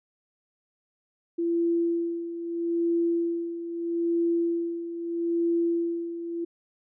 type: tone with tremolo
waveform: sine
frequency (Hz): 338.6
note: E4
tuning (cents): +46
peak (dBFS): -21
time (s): 1.38-6.45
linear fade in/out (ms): 10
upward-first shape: sine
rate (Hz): 0.78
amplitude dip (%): 70
effects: none